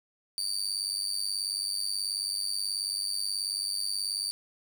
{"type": "tone with amplitude modulation", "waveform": "30% pulse", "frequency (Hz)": 4615, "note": "D8", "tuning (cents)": -31, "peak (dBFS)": -23, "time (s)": [0.38, 4.31], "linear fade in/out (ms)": 0, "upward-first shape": "sine", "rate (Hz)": 98.5, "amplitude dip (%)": 85, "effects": ["9-bit"]}